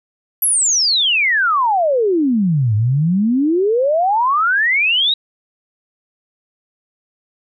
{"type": "exponential two-way sweep", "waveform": "sine", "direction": "down then up", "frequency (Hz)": [11840, 102.2, 3886], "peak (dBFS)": -12, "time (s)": [0.42, 5.14], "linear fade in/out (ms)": 5, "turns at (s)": 2.75, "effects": []}